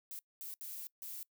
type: noise bursts at uneven times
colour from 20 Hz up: violet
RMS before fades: -45 dBFS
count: 4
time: 0.11-0.19 / 0.41-0.54 / 0.61-0.87 / 1.02-1.23 s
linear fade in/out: 0 ms
effects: noise-tail reverb RT60 0.1 s tail -23 dB re dry